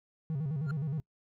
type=tone with vibrato; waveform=triangle; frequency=146.83 Hz; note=D3; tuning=in tune; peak=-28 dBFS; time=0.3-1 s; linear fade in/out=0 ms; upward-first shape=square; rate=9.6 Hz; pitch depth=140 cents each way
type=tone with exponential growth; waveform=triangle; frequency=1396.9 Hz; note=F6; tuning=in tune; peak=-33 dBFS; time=0.63-0.71 s; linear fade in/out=2 ms; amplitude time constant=16 ms
effects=noise-tail reverb RT60 0.1 s tail -26 dB re dry + tanh soft clip ceiling -24 dBFS